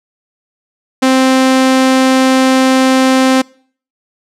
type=tone; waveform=sawtooth; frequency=261.6 Hz; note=C4; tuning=in tune; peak=-3 dBFS; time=1.02-3.42 s; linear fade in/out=10 ms; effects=noise-tail reverb RT60 0.5 s tail -25 dB re dry + low-pass 9000 Hz 12 dB/octave